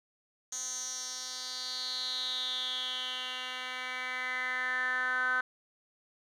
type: tone with band-pass filter sweep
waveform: 10% pulse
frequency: 254.3 Hz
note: C4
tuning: 49 cents flat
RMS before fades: -35 dBFS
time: 0.52-5.41 s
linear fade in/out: 5 ms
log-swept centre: 6500 to 1500 Hz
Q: 6.8
effects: none